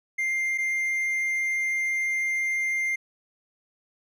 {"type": "tone pair in turn", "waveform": "triangle", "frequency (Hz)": [2102, 2102], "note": ["C7", "C7"], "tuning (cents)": [7, 7], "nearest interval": "unison", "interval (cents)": 0, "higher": "neither", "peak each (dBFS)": -22, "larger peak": "neither", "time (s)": [[0.18, 0.58], [0.58, 2.96]], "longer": "second", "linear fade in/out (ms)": 10, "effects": []}